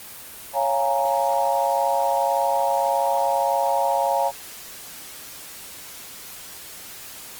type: chord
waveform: sine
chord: Bb minor seventh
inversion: first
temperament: equal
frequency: 554.4 / 698.5 / 830.6 / 932.3 Hz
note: Db5 / F5 / Ab5 / Bb5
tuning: 0 / 0 / 0 / 0 cents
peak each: -24 dBFS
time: 0.53-4.32 s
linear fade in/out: 50 ms
effects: white hiss -39 dBFS RMS until 7.39 s + Opus 24 kbps